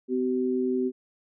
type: tone pair together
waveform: sine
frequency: 254.2 / 380.9 Hz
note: C4 / G4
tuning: -50 / -50 cents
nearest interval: perfect fifth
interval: 700 cents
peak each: -26 dBFS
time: 0.08-0.92 s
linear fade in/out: 50 ms
effects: none